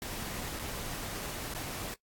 pink noise with dropouts, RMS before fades -39 dBFS, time 0.02-1.94 s, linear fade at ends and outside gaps 1 ms, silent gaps 0.591-0.595 / 1.539-1.548 s, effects noise-tail reverb RT60 0.1 s tail -18 dB re dry + AAC 64 kbps

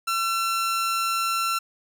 sawtooth tone, 1350 Hz, E6, 41 cents sharp, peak -19 dBFS, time 0.07-1.59 s, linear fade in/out 10 ms, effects none

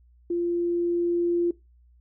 sine tone with level ramp, 345.7 Hz, F4, 18 cents flat, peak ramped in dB -23 to -20 dBFS, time 0.3-1.51 s, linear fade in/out 5 ms, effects noise-tail reverb RT60 0.2 s tail -19 dB re dry + added 60 Hz sine -54 dBFS peak until 2 s

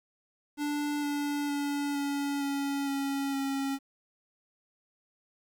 square tone with pitch steps, 293.1 / 289.7 / 286.4 / 283.1 / 279.9 / 276.6 / 273.5 Hz, D4 / D4 / D4 / C#4 / C#4 / C#4 / C#4, -3 / -24 / -43 / +37 / +17 / -4 / -23 cents, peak -30 dBFS, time 0.57-3.79 s, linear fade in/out 50 ms, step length 460 ms, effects 10-bit

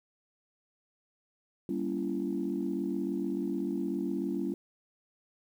sine chord, G diminished seventh, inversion none, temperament just, 196 / 235.2 / 282.2 / 338.7 Hz, G3 / Bb3 / Db4 / Fb4, 0 / +16 / +31 / +47 cents, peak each -35 / -37 / -34 / -34 dBFS, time 1.69-4.54 s, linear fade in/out 2 ms, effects tanh soft clip ceiling -21 dBFS + 10-bit

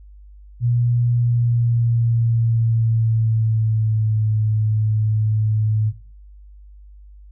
sine tone with pitch glide, 120 to 108.15 Hz, B2 to A2, -49 to -29 cents, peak -15 dBFS, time 0.6-5.93 s, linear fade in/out 50 ms, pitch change -180 cents, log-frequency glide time 1.14-4.27 s, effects noise-tail reverb RT60 0.4 s tail -18 dB re dry + added 50 Hz sine -40 dBFS peak until 7.31 s

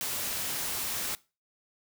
white noise, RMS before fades -33 dBFS, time 0.01-1.15 s, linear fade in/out 0 ms, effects noise-tail reverb RT60 0.3 s tail -21 dB re dry

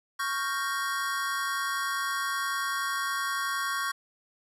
square chord, G half-diminished seventh, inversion second, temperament equal, 1108.7 / 1396.9 / 1568 / 1864.7 Hz, Db6 / F6 / G6 / Bb6, 0 / 0 / 0 / 0 cents, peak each -32 / -37 / -35 / -37 dBFS, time 0.19-3.92 s, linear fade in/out 10 ms, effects resampled to 32000 Hz + 10-bit

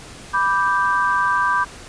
sine chord, G major, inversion first, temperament equal, 987.8 / 1174.7 / 1568 Hz, B5 / D6 / G6, 0 / 0 / 0 cents, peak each -20 dBFS, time 0.33-1.65 s, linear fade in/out 20 ms, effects pink hiss -39 dBFS RMS until 1.88 s + resampled to 22050 Hz

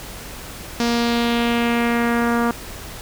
sawtooth tone with low-pass filter sweep, 235.7 Hz, A#3, 19 cents sharp, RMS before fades -19 dBFS, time 0.8-2.51 s, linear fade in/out 0 ms, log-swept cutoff 5500 to 1300 Hz, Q 2.1, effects added 50 Hz sine -42 dBFS peak until 3.01 s + pink hiss -35 dBFS RMS until 3.01 s

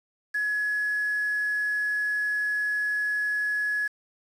sine tone with quantisation, 1689 Hz, G#6, 29 cents sharp, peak -24 dBFS, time 0.34-3.88 s, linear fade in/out 10 ms, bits 7, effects low-pass 10000 Hz 12 dB/octave

